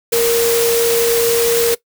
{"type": "tone in noise", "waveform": "sine", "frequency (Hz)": 466.2, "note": "A#4", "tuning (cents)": 0, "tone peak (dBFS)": -12, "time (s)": [0.12, 1.75], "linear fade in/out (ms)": 10, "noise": "white", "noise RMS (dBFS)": -19, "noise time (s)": [0.12, 1.75], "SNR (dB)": 4, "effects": ["noise-tail reverb RT60 0.1 s tail -19 dB re dry"]}